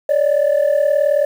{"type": "tone pair together", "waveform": "sine", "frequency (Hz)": [563, 601.9], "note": ["C#5", "D5"], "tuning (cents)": [27, 42], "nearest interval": "minor second", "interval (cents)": 115, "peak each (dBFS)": -13, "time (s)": [0.09, 1.25], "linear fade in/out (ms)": 5, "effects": ["tanh soft clip ceiling -9 dBFS", "7-bit"]}